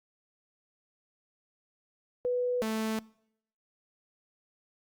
sine / sawtooth tone pair in turn, 493.9 / 220 Hz, B4 / A3, 0 / 0 cents, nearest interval octave + major second, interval 1400 cents, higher first, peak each -26 dBFS, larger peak neither, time 2.25-2.62 / 2.62-2.99 s, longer neither, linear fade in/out 0 ms, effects noise-tail reverb RT60 0.7 s tail -24 dB re dry + Opus 48 kbps

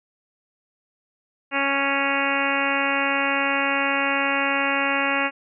harmonic tone, 277.2 Hz, C#4, in tune, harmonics 1 / 2 / 3 / 4 / 5 / 6 / 7 / 8 / 9 / 10, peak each -29 / -29 / -29 / -29 / -29 / -29 / -29 / -29 / -29 / -29 dBFS, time 1.51-5.31 s, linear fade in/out 50 ms, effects none

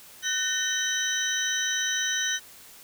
sine tone cluster, 1501 / 1825 / 3088 / 3838 / 5950 Hz, F#6 / A#6 / G7 / A#7 / F#8, +24 / -37 / -27 / +50 / +9 cents, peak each -32 / -31 / -31 / -34 / -29 dBFS, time 0.22-2.4 s, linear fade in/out 50 ms, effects white hiss -49 dBFS RMS until 2.83 s

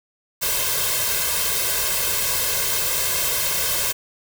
white noise with comb filter, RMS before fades -22 dBFS, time 0.41-3.93 s, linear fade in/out 20 ms, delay 1.9 ms, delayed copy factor +0.95, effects none

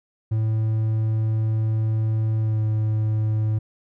triangle tone with pitch glide, 110 to 108.42 Hz, A2 to A2, 0 to -25 cents, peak -17 dBFS, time 0.31-3.59 s, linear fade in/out 10 ms, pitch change -25 cents, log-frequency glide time 2.4-2.61 s, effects none

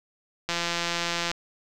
click train, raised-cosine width 0.2 ms, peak -10 dBFS, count 142, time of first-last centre 0.49-1.315 s, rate 171 Hz, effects none

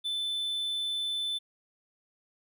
triangle tone, 3520 Hz, A7, in tune, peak -28 dBFS, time 0.04-1.39 s, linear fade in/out 20 ms, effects none

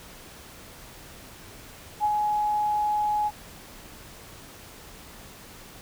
sine tone with ADSR envelope, 840 Hz, G#5, 19 cents sharp, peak -19 dBFS, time 2-3.31 s, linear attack 42 ms, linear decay 48 ms, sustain -3 dB, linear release 41 ms, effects pink hiss -46 dBFS RMS until 5.81 s

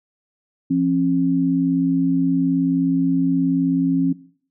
sine tone pair together, 171.4 / 270.4 Hz, F3 / C#4, -32 / -43 cents, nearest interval minor sixth, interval 789 cents, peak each -22 / -16 dBFS, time 0.7-4.13 s, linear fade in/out 10 ms, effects noise-tail reverb RT60 0.5 s tail -18 dB re dry

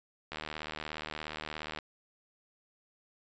click train, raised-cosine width 0.3 ms, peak -22 dBFS, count 114, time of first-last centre 0.32-1.788 s, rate 77 Hz, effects resampled to 16000 Hz

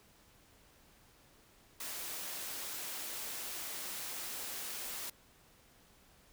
white high-pass noise, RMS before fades -42 dBFS, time 1.8-5.1 s, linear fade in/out 5 ms, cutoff 230 Hz, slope 12 dB/octave, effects pink hiss -64 dBFS RMS until 6.32 s

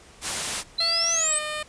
white noise, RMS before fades -27 dBFS, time 0.21-0.64 s, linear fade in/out 50 ms
sine exponential sweep, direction up, 3998 to 8420 Hz, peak -21 dBFS, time 0.78-1.39 s, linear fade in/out 10 ms
10% pulse tone with pitch glide, 670 to 607.3 Hz, E5 to D#5, +28 to -42 cents, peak -20 dBFS, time 0.8-1.63 s, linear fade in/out 5 ms, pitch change -170 cents, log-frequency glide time 1.12-1.36 s
effects pink hiss -50 dBFS RMS until 1.68 s + resampled to 22050 Hz

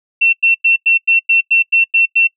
sine tone bursts, 2705 Hz, E7, 44 cents sharp, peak -8 dBFS, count 10, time 0.21-2.274 s, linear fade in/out 10 ms, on 120 ms, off 96 ms, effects noise-tail reverb RT60 0.1 s tail -23 dB re dry

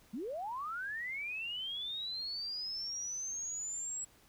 sine linear sweep, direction up, 191.7 to 7770 Hz, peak -37 dBFS, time 0.13-4.05 s, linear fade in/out 10 ms, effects pink hiss -64 dBFS RMS until 4.28 s

